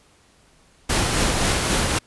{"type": "noise with tremolo", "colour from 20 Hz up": "pink", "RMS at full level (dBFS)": -19, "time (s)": [0.89, 1.99], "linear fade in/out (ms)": 10, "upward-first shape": "triangle", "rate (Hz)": 3.8, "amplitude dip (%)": 35, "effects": ["pink hiss -56 dBFS RMS until 2.06 s", "resampled to 24000 Hz"]}